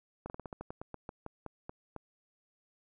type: slowing click train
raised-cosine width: 1 ms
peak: -27 dBFS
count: 15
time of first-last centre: 0.26-1.963 s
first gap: 39 ms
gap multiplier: 1.16
effects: none